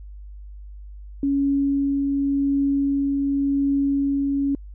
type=tone with tremolo; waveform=sine; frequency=278.7 Hz; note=C#4; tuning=9 cents sharp; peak=-17 dBFS; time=1.23-4.55 s; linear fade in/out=2 ms; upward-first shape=triangle; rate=0.9 Hz; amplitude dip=25%; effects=added 50 Hz sine -36 dBFS peak until 4.74 s